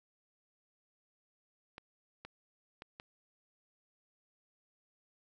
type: clicks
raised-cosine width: 0.3 ms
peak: -30 dBFS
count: 4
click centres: 1.781 / 2.25 / 2.821 / 2.999 s
effects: none